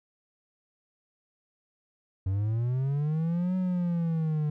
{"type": "linear two-way sweep", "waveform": "triangle", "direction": "up then down", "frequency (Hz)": [92.5, 186.6, 148.4], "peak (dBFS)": -23, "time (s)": [2.26, 4.5], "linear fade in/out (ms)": 5, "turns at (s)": 3.56, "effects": []}